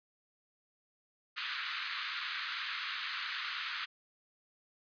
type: band-pass noise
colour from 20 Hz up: pink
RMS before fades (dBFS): -39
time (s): 1.36-3.86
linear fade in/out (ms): 20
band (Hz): 1200 to 4500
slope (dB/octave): 48
effects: resampled to 11025 Hz